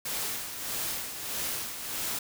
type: noise with tremolo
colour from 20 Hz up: white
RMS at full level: -32 dBFS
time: 0.05-2.19 s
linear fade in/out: 5 ms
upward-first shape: sine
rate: 1.6 Hz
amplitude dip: 55%
effects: none